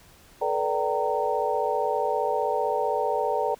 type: tone cluster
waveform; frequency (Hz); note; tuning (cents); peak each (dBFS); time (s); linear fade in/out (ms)
sine; 433.6 / 488.9 / 585 / 770 / 922; A4 / B4 / D5 / G5 / A#5; -25 / -18 / -7 / -31 / -19; -29; 0.41-3.55; 10
effects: pink hiss -54 dBFS RMS until 3.59 s